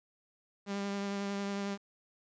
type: tone with vibrato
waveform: sawtooth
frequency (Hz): 199.7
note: G3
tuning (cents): +32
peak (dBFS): -30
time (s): 0.66-1.78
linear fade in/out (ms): 50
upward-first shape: triangle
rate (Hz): 11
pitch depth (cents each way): 17
effects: resampled to 16000 Hz + 10-bit